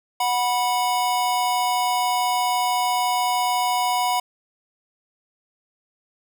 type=tone pair together; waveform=square; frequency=734.9 / 981 Hz; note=F#5 / B5; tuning=-12 / -12 cents; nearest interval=perfect fourth; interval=500 cents; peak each=-23 dBFS; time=0.2-4.2 s; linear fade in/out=5 ms; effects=none